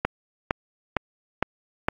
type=click train; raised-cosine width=0.5 ms; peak=-6 dBFS; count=5; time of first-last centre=0.05-1.885 s; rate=2.18 Hz; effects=AAC 48 kbps